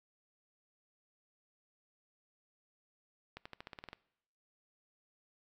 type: accelerating click train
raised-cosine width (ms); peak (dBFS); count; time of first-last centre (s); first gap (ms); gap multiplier
0.3; -29; 10; 3.37-3.931; 85; 0.92
effects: noise-tail reverb RT60 0.8 s tail -22 dB re dry